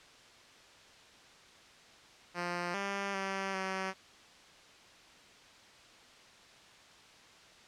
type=tone with pitch steps; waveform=5% pulse; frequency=175.3 / 198.4 / 193.7 / 190.1 Hz; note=F3 / G3 / G3 / F#3; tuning=+7 / +21 / -20 / +47 cents; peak=-23 dBFS; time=2.34-3.94 s; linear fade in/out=50 ms; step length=400 ms; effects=white hiss -57 dBFS RMS until 7.67 s + low-pass 5000 Hz 12 dB/octave